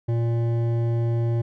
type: tone with hard clipping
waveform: sine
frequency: 116.7 Hz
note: A#2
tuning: 2 cents sharp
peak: -22 dBFS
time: 0.08-1.42 s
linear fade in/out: 10 ms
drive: 11 dB
effects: none